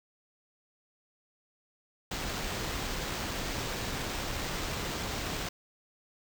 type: noise with sample-and-hold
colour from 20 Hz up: pink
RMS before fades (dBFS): -35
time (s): 2.11-5.49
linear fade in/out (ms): 5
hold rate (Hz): 11025
effects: none